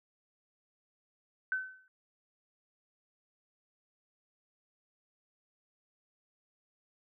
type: tone with exponential decay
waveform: sine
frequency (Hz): 1522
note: F#6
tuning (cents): +48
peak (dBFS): -27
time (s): 1.52-1.88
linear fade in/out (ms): 1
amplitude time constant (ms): 77
effects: none